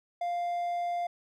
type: tone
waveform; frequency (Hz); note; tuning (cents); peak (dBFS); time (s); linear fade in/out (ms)
triangle; 698.5; F5; 0; -27; 0.21-1.07; 5
effects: none